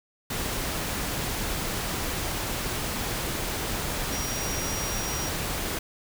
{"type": "tone in noise", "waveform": "sine", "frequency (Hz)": 5700, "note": "F8", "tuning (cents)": 34, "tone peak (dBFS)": -34, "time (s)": [4.12, 5.29], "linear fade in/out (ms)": 5, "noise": "pink", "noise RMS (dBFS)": -30, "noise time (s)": [0.3, 5.79], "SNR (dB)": -7, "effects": []}